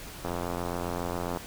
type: click train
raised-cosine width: 1 ms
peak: -18 dBFS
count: 99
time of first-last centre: 0.25-1.373 s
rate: 87.3 Hz
effects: pink hiss -43 dBFS RMS until 1.46 s